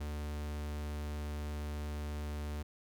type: tone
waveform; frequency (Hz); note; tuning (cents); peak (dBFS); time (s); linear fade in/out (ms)
45% pulse; 74.3; D2; +21; -37; 0-2.63; 10
effects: none